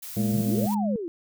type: noise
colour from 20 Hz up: blue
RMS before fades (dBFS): -38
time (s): 0.02-0.75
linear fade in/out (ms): 10
type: harmonic tone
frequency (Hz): 114.3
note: A#2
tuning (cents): -34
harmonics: 1 / 2 / 3 / 4 / 5 / 6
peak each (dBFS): -29 / -34 / -37 / -38 / -42 / -42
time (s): 0.16-0.67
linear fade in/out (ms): 10
type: tone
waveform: sine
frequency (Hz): 207.7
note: G#3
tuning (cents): 0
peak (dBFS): -23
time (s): 0.17-0.96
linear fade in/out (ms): 2
type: exponential two-way sweep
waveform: sine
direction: up then down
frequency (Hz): 110 to 987.8 to 320.8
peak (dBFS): -29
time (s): 0.32-1.08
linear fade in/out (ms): 0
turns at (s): 0.73
effects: none